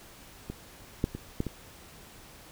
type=clicks; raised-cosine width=3 ms; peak=-22 / -12 / -23 / -15 / -20 dBFS; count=5; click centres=0.5 / 1.041 / 1.15 / 1.404 / 1.467 s; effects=pink hiss -51 dBFS RMS until 2.51 s